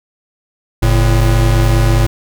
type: tone pair together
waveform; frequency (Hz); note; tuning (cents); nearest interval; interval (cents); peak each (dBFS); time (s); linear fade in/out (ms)
square; 47.43 / 112.8; F#1 / A2; +44 / +44; octave + minor third; 1500; -12; 0.82-2.07; 10
effects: none